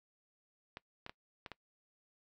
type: clicks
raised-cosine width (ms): 0.3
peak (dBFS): -28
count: 5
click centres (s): 0.771 / 1.064 / 1.095 / 1.462 / 1.517
effects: noise-tail reverb RT60 0.1 s tail -22 dB re dry